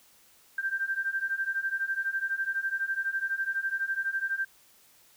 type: beating tone pair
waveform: sine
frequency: 1568 / 1580 Hz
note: G6 / G6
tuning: 0 / +13 cents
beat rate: 12 Hz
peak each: -32 / -30 dBFS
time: 0.58-4.45 s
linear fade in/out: 5 ms
effects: white hiss -60 dBFS RMS until 5.16 s